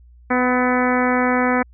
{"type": "harmonic tone with a mistuned harmonic", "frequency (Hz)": 250, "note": "B3", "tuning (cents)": 21, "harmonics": [1, 2, 3, 4, 5, 6, 7, 8, 9], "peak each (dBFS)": [-19, -22, -24, -25, -26, -27, -27, -28, -29], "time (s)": [0.3, 1.63], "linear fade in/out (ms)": 10, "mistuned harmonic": 5, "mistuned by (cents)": 27, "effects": ["added 60 Hz sine -44 dBFS peak until 1.73 s"]}